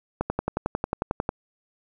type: click train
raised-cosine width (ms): 1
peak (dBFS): -10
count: 13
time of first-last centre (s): 0.21-1.291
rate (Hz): 11.1
effects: none